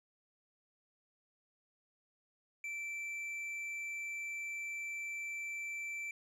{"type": "tone with tanh clipping", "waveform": "sine", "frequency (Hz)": 2334, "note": "D7", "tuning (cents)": -11, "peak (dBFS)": -40, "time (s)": [2.64, 6.11], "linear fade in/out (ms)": 2, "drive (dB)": 6, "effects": []}